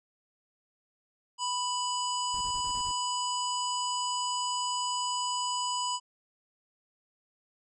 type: harmonic tone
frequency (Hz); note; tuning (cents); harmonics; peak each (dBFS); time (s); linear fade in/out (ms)
990; B5; +4; 1 / 3 / 5 / 7 / 8; -31 / -36 / -38 / -39 / -40; 1.38-6; 50
type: noise bursts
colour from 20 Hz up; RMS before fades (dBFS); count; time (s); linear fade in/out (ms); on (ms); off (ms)
brown; -45; 6; 2.34-2.915; 2; 70; 31
effects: none